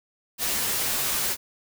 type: noise with comb filter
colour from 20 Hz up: white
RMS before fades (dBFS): -26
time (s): 0.38-1.37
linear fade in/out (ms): 50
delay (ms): 12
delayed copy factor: -0.65
effects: none